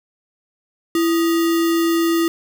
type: tone with sample-and-hold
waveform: sine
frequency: 333.5 Hz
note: E4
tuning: 20 cents sharp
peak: -14 dBFS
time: 0.95-2.28 s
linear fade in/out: 2 ms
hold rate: 1575 Hz
effects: none